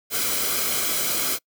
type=noise with comb filter; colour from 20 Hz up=white; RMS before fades=-24 dBFS; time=0.1-1.39 s; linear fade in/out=50 ms; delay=1.1 ms; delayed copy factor=-0.6; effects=noise-tail reverb RT60 0.1 s tail -25 dB re dry